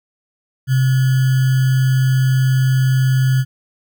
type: tone with sample-and-hold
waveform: sine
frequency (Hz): 130.81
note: C3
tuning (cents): 0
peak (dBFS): -11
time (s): 0.67-3.45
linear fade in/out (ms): 50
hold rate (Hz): 1575
effects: none